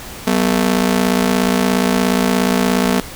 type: ring-modulated tone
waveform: sawtooth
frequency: 220.2 Hz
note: A3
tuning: 2 cents sharp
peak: -6 dBFS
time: 0.27-3 s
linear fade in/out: 2 ms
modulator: 28.5 Hz
effects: pink hiss -32 dBFS RMS until 3.15 s